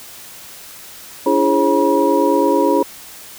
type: tone cluster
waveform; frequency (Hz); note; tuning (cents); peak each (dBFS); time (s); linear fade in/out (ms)
sine; 287.6 / 336.6 / 414.3 / 539 / 962; D4 / E4 / G#4 / C#5 / B5; -36 / +36 / -4 / -49 / -46; -18; 1.26-2.83; 5
effects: white hiss -37 dBFS RMS until 3.38 s